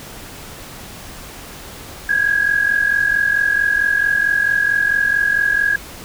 sine tone pair together, 1616.7 / 1661.2 Hz, G#6 / G#6, -47 / 0 cents, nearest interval unison, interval 47 cents, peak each -18 / -15 dBFS, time 2.09-5.76 s, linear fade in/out 5 ms, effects pink hiss -35 dBFS RMS until 6.04 s

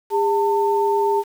sine tone pair together, 404.8 / 896 Hz, G#4 / A5, -44 / +31 cents, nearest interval octave + major second, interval 1375 cents, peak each -18 / -19 dBFS, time 0.1-1.24 s, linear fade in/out 50 ms, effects 7-bit

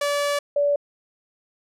sawtooth / sine tone pair in turn, 576 / 576 Hz, D5 / D5, -34 / -34 cents, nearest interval unison, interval 0 cents, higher neither, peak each -17 / -17 dBFS, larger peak neither, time 0.01-0.39 / 0.56-0.76 s, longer first, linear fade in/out 5 ms, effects low-pass 11000 Hz 12 dB/octave

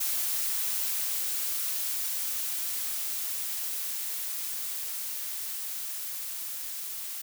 blue noise with level ramp, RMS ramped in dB -29 to -37 dBFS, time 0-7.22 s, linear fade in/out 10 ms, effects none

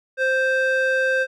square tone with band-pass filter, 523.3 Hz, C5, in tune, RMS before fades -20 dBFS, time 0.17-1.27 s, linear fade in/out 50 ms, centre 1200 Hz, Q 6.3, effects none

